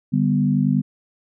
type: chord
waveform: sine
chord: G major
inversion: second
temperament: equal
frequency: 146.83 / 196 / 246.9 Hz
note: D3 / G3 / B3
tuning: 0 / 0 / 0 cents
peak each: -20 dBFS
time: 0.12-0.82 s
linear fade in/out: 20 ms
effects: none